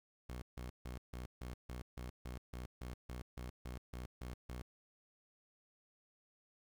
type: tone bursts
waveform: sawtooth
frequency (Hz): 61.74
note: B1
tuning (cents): 0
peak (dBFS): -40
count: 16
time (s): 0.29-4.62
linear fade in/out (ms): 5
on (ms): 130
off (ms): 150
effects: 11-bit